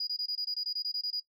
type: tone bursts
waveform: sine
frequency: 4900 Hz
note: D#8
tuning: 27 cents flat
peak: -30 dBFS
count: 13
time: 0-1.199 s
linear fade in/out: 5 ms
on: 71 ms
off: 23 ms
effects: noise-tail reverb RT60 0.1 s tail -17 dB re dry + tanh soft clip ceiling -26 dBFS